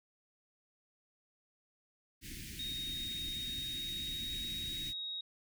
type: band-stop noise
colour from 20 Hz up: pink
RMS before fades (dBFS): -46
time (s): 2.21-4.94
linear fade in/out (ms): 50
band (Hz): 340 to 1800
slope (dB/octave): 48
type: tone with pitch glide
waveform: sine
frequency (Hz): 3729 to 3779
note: A#7 to A#7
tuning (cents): 0 to +23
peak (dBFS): -38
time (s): 2.59-5.21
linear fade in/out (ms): 5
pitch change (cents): +23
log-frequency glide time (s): 3.41-4.48
effects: none